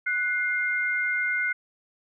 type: tone pair together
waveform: sine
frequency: 1480 / 2111 Hz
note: F#6 / C7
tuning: 0 / +15 cents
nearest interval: tritone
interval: 615 cents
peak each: -26 dBFS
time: 0.06-1.53 s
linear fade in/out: 10 ms
effects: none